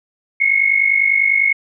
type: tone pair together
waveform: sine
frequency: 2159 / 2209 Hz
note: C#7 / C#7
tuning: -46 / -7 cents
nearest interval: unison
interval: 39 cents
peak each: -14 / -15 dBFS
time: 0.4-1.53 s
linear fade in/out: 10 ms
effects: none